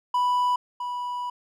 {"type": "tone pair in turn", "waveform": "triangle", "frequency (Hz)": [987.8, 981.5], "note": ["B5", "B5"], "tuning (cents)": [0, -11], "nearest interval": "unison", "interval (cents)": 11, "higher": "first", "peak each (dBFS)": [-18, -26], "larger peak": "first", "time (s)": [[0.14, 0.56], [0.8, 1.3]], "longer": "second", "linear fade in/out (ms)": 5, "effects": []}